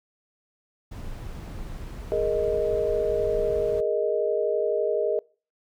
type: noise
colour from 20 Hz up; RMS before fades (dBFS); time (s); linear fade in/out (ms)
brown; -36; 0.91-3.81; 10
type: chord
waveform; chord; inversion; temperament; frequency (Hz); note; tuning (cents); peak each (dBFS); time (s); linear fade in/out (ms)
sine; Ab suspended second; none; just; 415.3 / 467.2 / 623; Ab4 / Bb4 / Eb5; 0 / +4 / +2; -26; 2.12-5.19; 0
effects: noise-tail reverb RT60 0.4 s tail -26 dB re dry